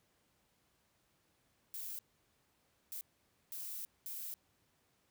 violet noise bursts at uneven times, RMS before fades -44 dBFS, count 4, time 1.74-1.99 / 2.92-3.01 / 3.52-3.85 / 4.06-4.34 s, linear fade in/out 0 ms, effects pink hiss -75 dBFS RMS until 5.1 s + high-pass 60 Hz 12 dB/octave

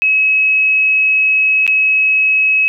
sine tone with dropouts, 2565 Hz, E7, 48 cents flat, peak -9 dBFS, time 0.02-2.68 s, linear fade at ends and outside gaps 0 ms, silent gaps 1.666-1.677 s, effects none

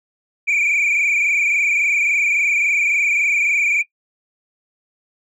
sine tone with frequency modulation, 2349 Hz, D7, in tune, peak -12 dBFS, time 0.47-3.83 s, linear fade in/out 20 ms, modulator 23.6 Hz, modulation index 4, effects noise-tail reverb RT60 0.1 s tail -19 dB re dry + tanh soft clip ceiling -13 dBFS

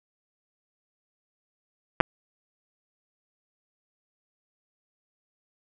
clicks, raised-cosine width 0.5 ms, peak -3 dBFS, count 2, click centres 2.003 / 2.009 s, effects none

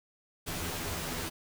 pink noise with comb filter, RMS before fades -36 dBFS, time 0.46-1.3 s, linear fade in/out 20 ms, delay 12 ms, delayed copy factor +0.8, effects none

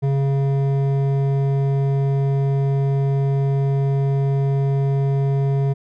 triangle tone with hard clipping, 137.8 Hz, C#3, 10 cents flat, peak -18 dBFS, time 0.02-5.74 s, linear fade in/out 20 ms, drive 14 dB, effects none

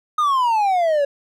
triangle exponential sweep, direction down, 1252 to 554.4 Hz, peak -13 dBFS, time 0.18-1.05 s, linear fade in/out 5 ms, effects none

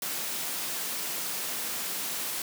white high-pass noise, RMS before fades -33 dBFS, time 0.02-2.42 s, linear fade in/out 2 ms, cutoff 140 Hz, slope 48 dB/octave, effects none

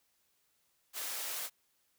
white high-pass noise, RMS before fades -39 dBFS, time 0.93-1.5 s, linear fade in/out 50 ms, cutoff 480 Hz, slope 12 dB/octave, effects white hiss -75 dBFS RMS until 1.98 s

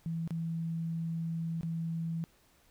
sine tone with dropouts, 164.81 Hz, E3, in tune, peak -32 dBFS, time 0.06-2.24 s, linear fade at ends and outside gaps 0 ms, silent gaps 0.276-0.307 / 1.61-1.632 s, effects pink hiss -66 dBFS RMS until 2.7 s

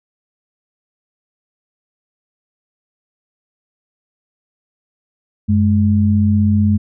sine tone pair together, 94.35 / 210.4 Hz, F#2 / G#3, +34 / +23 cents, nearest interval octave + major second, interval 1389 cents, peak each -13 dBFS, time 5.48-6.78 s, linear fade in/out 20 ms, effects none

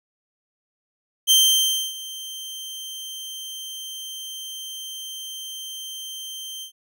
sawtooth tone with ADSR envelope, 3136 Hz, G7, in tune, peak -9 dBFS, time 1.27-6.72 s, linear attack 37 ms, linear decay 620 ms, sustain -20 dB, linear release 96 ms, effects none

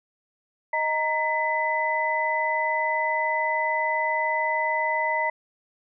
sine tone cluster, 624 / 930 / 2003 Hz, D#5 / A#5 / B6, +5 / -4 / +24 cents, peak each -29 / -25 / -26 dBFS, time 0.73-5.3 s, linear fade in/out 5 ms, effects none

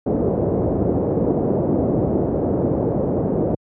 white low-pass noise, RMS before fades -19 dBFS, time 0.06-3.55 s, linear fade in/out 5 ms, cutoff 520 Hz, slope 24 dB/octave, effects high-pass 80 Hz 12 dB/octave

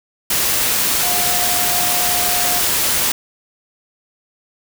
sine tone in noise, 713 Hz, F5, 36 cents sharp, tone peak -24 dBFS, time 1.03-2.6 s, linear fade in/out 5 ms, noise white, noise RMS -17 dBFS, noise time 0.3-3.12 s, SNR -10 dB, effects none

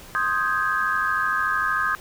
sine chord, Ab major seventh, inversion first, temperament equal with one note detuned, 1058.7 / 1244.5 / 1568 / 1661.2 Hz, C6 / Eb6 / G6 / Ab6, +20 / 0 / 0 / 0 cents, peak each -29 / -24 / -25 / -27 dBFS, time 0.15-1.95 s, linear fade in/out 0 ms, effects pink hiss -44 dBFS RMS until 2 s

